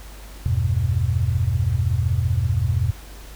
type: chord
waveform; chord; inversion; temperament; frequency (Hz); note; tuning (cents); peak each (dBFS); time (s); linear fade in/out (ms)
sine; E minor; none; equal; 82.41 / 98 / 123.47; E2 / G2 / B2; 0 / 0 / 0; -22; 0.46-2.91; 0
effects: added 50 Hz sine -37 dBFS peak until 3.35 s + pink hiss -44 dBFS RMS until 3.35 s